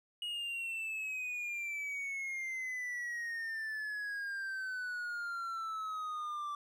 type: exponential sweep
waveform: triangle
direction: down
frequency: 2894 to 1165 Hz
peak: -35 dBFS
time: 0.22-6.55 s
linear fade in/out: 2 ms
effects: none